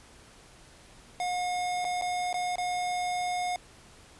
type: tone with dropouts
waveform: square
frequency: 720 Hz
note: F#5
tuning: 47 cents flat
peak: -29 dBFS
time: 1.2-3.56 s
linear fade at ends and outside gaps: 1 ms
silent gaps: 1.845-1.85 / 2.013-2.021 / 2.329-2.342 / 2.557-2.582 s
effects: pink hiss -54 dBFS RMS until 4.19 s + resampled to 24000 Hz